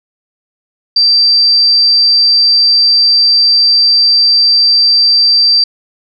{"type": "tone", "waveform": "sine", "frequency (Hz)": 4687, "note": "D8", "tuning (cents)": -4, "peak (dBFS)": -5, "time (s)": [0.96, 5.64], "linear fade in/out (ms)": 5, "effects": []}